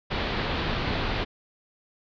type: low-pass noise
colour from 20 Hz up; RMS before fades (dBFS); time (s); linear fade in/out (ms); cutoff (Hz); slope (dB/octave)
pink; -28; 0.1-1.25; 20; 4400; 48
effects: none